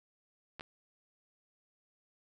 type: clicks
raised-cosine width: 0.3 ms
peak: -27 dBFS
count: 2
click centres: 0.596 / 0.609 s
effects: none